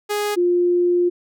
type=tone pair in turn; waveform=sawtooth / sine; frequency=414.8 / 352.5 Hz; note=G#4 / F4; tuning=-2 / +16 cents; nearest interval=minor third; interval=282 cents; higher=first; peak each=-16 / -14 dBFS; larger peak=second; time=0.09-0.36 / 0.36-1.1 s; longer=second; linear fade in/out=20 ms; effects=none